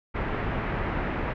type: low-pass noise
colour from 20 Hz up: pink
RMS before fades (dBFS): -29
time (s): 0.14-1.34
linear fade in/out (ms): 20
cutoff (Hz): 2200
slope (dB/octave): 24
effects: none